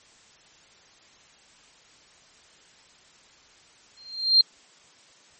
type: tone with exponential growth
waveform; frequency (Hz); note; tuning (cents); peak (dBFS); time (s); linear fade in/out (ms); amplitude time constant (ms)
sine; 4186; C8; 0; -10; 3.97-4.41; 2; 94
effects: white hiss -55 dBFS RMS until 5.39 s + MP3 32 kbps